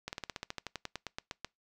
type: slowing click train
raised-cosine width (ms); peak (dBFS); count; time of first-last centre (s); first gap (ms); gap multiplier
0.2; -20; 17; 0.08-1.447; 49; 1.07
effects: noise-tail reverb RT60 0.2 s tail -25 dB re dry